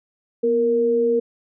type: tone pair together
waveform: sine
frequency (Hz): 242.6 / 466.2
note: B3 / A#4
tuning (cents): -31 / 0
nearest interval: major seventh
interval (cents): 1131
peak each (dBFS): -25 / -16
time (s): 0.43-1.2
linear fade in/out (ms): 10
effects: none